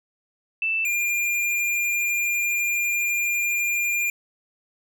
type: tone pair in turn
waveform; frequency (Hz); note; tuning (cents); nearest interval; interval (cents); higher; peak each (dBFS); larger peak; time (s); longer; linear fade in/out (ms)
sine / square; 2651 / 2402; E7 / D7; +9 / +38; major second; 171; first; -21 / -22; first; 0.62-0.85 / 0.85-4.1; second; 2
effects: none